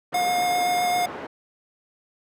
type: band-pass noise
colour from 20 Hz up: pink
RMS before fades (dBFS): -35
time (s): 0.12-1.27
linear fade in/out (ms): 10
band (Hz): 280 to 1400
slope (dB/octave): 12
type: tone with vibrato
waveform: square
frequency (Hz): 715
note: F5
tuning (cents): +41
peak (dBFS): -21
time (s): 0.14-1.06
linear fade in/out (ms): 5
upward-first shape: sine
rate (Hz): 7.6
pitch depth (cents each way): 8
effects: none

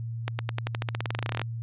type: accelerating click train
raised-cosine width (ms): 0.3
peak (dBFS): -13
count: 22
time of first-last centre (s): 0.28-1.416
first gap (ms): 110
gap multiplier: 0.92
effects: added 115 Hz sine -31 dBFS peak until 1.62 s + resampled to 8000 Hz

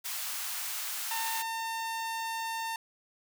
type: high-pass noise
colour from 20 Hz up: white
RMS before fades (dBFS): -36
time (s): 0.04-1.43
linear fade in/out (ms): 20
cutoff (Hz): 780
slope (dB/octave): 24
type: tone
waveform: sawtooth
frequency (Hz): 905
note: A5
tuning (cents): +48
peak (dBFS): -29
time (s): 1.11-2.76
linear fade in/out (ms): 2
effects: none

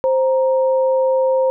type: tone pair together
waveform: sine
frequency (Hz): 524.6 / 937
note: C5 / A#5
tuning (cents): +4 / +9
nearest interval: minor seventh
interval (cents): 1005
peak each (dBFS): -13 / -24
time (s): 0.04-1.5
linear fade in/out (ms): 0
effects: none

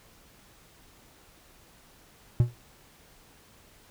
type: tone with exponential decay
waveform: triangle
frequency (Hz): 120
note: B2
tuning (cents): -49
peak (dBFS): -12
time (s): 2.4-2.55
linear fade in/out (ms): 0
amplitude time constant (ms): 31
effects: pink hiss -57 dBFS RMS until 3.9 s

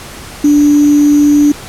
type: tone with sample-and-hold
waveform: sine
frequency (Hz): 292.3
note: D4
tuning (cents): -8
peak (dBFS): -4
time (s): 0.44-1.52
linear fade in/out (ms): 5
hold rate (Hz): 6300
effects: pink hiss -29 dBFS RMS until 1.68 s + low-pass 12000 Hz 12 dB/octave

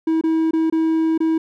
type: tone with dropouts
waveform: triangle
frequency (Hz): 322.1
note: E4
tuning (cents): -40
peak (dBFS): -13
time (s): 0.07-1.38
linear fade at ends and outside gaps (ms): 5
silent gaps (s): 0.212-0.237 / 0.51-0.533 / 0.7-0.724 / 1.178-1.203
effects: none

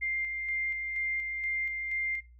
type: tone with tremolo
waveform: sine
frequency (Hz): 2102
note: C7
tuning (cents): +7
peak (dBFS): -29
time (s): 0.01-2.21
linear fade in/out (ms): 20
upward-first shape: square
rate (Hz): 2.1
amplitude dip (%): 35
effects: noise-tail reverb RT60 0.3 s tail -19 dB re dry + added 60 Hz sine -52 dBFS peak until 2.39 s

